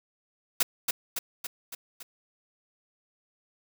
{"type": "noise with echo", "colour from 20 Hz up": "white", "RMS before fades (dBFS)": -23, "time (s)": [0.6, 0.63], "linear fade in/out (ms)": 5, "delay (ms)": 280, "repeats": 5, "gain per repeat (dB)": -4, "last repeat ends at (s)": 2.03, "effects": []}